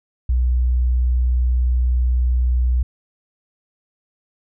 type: tone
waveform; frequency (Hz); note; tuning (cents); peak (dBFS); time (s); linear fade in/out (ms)
sine; 61.74; B1; 0; -14; 0.29-2.83; 5
effects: none

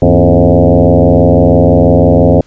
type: tone with frequency modulation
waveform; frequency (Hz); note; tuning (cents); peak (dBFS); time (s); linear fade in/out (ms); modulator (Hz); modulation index
sine; 183.4; F#3; -15; -3; 0.02-2.41; 2; 86; 5.4
effects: pink hiss -48 dBFS RMS until 2.46 s + resampled to 16000 Hz

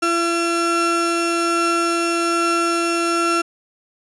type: tone pair together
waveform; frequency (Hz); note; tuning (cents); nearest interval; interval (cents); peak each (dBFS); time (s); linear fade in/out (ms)
35% pulse; 338.7 / 1356; E4 / E6; +47 / +49; 2 octaves; 2402; -18; 0.02-3.42; 10
effects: resampled to 24000 Hz

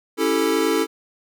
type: chord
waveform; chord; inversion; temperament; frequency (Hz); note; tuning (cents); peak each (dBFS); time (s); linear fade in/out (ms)
square; A dominant seventh; first; equal; 277.2 / 329.6 / 392 / 440; C#4 / E4 / G4 / A4; 0 / 0 / 0 / 0; -26 / -23 / -27 / -22; 0.17-0.87; 50
effects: none

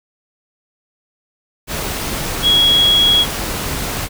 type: tone in noise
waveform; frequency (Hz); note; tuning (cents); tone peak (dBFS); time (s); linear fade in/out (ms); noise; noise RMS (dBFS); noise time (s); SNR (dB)
sine; 3322; G#7; 0; -9; 2.42-3.26; 50; pink; -22; 1.67-4.09; +10
effects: none

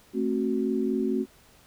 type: chord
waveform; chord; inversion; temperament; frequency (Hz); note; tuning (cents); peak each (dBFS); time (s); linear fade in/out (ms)
sine; F# diminished; first; just; 222 / 266.4 / 370; A3 / C4 / F#4; +16 / +31 / 0; -28; 0.13-1.26; 50
effects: pink hiss -57 dBFS RMS until 1.66 s

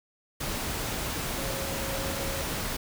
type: tone in noise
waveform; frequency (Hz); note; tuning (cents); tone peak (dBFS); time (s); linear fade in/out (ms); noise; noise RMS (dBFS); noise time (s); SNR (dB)
sine; 544; C#5; -33; -37; 1.38-2.42; 10; pink; -32; 0.4-2.77; -8
effects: none

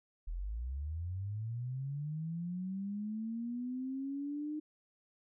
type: linear sweep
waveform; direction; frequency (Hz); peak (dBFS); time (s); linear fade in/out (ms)
sine; up; 38.36 to 306.7; -36; 0.27-4.6; 10
effects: none

